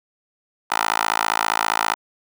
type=tone with high-pass filter; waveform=10% pulse; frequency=55 Hz; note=A1; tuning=in tune; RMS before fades=-21 dBFS; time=0.7-1.95 s; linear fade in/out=20 ms; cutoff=1000 Hz; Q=2.6; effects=none